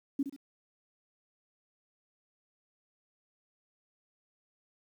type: tone with echo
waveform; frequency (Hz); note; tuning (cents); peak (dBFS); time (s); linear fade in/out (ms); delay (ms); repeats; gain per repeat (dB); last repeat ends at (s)
sine; 277.2; C#4; 0; -26; 0.19-0.23; 5; 67; 2; -9; 0.364
effects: 10-bit